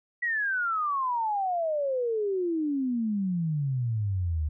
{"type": "exponential sweep", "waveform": "sine", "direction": "down", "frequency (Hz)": [1953, 73.42], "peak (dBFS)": -25, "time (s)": [0.22, 4.49], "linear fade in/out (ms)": 10, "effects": []}